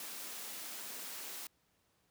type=high-pass noise; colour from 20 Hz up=white; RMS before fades=-45 dBFS; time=0-1.47 s; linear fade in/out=2 ms; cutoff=180 Hz; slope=96 dB/octave; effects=pink hiss -75 dBFS RMS until 2.1 s + high-pass 60 Hz 12 dB/octave